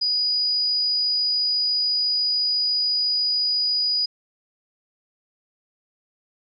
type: tone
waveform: sine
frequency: 4923 Hz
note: D#8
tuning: 19 cents flat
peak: -19 dBFS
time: 0.01-4.06 s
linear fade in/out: 10 ms
effects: none